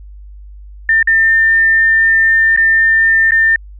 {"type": "tone with dropouts", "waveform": "sine", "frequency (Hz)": 1801, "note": "A6", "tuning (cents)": 40, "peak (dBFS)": -7, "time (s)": [0.89, 3.56], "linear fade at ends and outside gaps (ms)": 2, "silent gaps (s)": [[1.028, 1.073], [2.563, 2.574], [3.309, 3.319]], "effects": ["added 50 Hz sine -31 dBFS peak until 3.79 s"]}